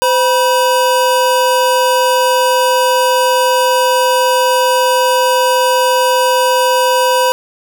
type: tone pair together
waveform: square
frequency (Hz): 514 / 970.3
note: C5 / B5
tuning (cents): -31 / -31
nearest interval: major seventh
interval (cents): 1100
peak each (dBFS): -13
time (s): 0.02-7.32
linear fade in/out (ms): 0
effects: none